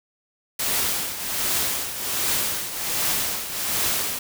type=noise with tremolo; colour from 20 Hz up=white; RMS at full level=-22 dBFS; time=0.59-4.19 s; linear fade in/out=5 ms; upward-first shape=triangle; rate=1.3 Hz; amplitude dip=70%; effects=none